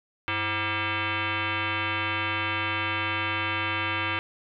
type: tone with frequency modulation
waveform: sine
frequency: 524 Hz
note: C5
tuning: 2 cents sharp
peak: -25 dBFS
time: 0.28-4.19 s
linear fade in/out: 0 ms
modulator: 427 Hz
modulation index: 6
effects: none